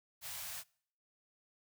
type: band-stop noise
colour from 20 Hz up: white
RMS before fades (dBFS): -44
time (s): 0.21-0.64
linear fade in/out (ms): 50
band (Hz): 170 to 590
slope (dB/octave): 48
effects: noise-tail reverb RT60 0.6 s tail -25 dB re dry